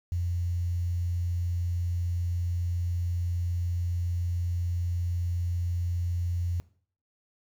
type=tone with quantisation; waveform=sine; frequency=87.31 Hz; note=F2; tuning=in tune; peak=-26 dBFS; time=0.12-6.6 s; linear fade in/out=0 ms; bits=9; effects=noise-tail reverb RT60 0.5 s tail -20 dB re dry